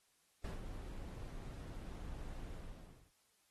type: noise with ADSR envelope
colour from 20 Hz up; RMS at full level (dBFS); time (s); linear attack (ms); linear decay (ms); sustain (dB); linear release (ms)
brown; -40; 0.44-3.12; 5; 140; -7; 650
effects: white hiss -75 dBFS RMS until 3.5 s + AAC 32 kbps